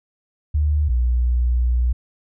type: tone pair in turn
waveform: sine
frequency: 74.6 / 60.76 Hz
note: D2 / B1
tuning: +28 / -28 cents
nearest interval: major third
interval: 356 cents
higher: first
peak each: -15 dBFS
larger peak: neither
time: 0.54-0.89 / 0.89-1.93 s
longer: second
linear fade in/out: 10 ms
effects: none